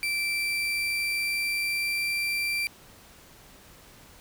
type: tone with pitch glide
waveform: 35% pulse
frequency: 2339 to 2354 Hz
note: D7 to D7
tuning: -8 to +3 cents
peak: -24 dBFS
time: 0.03-2.67 s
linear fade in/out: 0 ms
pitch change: +11 cents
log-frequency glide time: 0.18-2.11 s
effects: pink hiss -52 dBFS RMS until 4.2 s